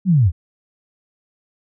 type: linear sweep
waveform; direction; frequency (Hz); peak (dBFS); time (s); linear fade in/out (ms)
sine; down; 200 to 72.2; -10; 0.05-0.32; 50
effects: none